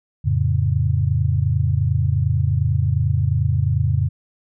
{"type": "chord", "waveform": "sine", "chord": "F augmented", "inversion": "none", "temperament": "equal", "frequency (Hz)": [87.31, 110, 138.59], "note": ["F2", "A2", "C#3"], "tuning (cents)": [0, 0, 0], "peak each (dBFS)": -20, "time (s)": [0.24, 4.09], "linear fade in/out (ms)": 20, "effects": []}